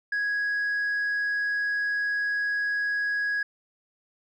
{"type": "tone", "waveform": "sine", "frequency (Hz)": 1661.2, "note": "G#6", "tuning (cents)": 0, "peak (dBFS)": -22, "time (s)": [0.12, 3.43], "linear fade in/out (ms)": 5, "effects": ["tanh soft clip ceiling -23 dBFS"]}